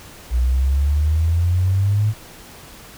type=exponential sweep; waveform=sine; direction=up; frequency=59.4 to 108.9 Hz; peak=-14 dBFS; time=0.3-2.14 s; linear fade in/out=50 ms; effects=pink hiss -41 dBFS RMS until 2.97 s